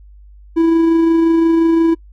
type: tone with amplitude modulation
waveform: triangle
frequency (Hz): 329.6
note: E4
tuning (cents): 0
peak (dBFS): -6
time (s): 0.56-1.95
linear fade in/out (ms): 20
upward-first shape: sine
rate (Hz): 25.7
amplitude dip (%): 25
effects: noise-tail reverb RT60 0.1 s tail -25 dB re dry + added 50 Hz sine -38 dBFS peak until 2.12 s